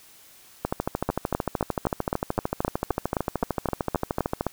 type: two click trains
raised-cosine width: 1 ms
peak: -9 / -10 dBFS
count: 14 / 51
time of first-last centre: 1.09-4.467 / 0.65-4.409 s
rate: 3.85 / 13.3 Hz
effects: white hiss -52 dBFS RMS until 4.52 s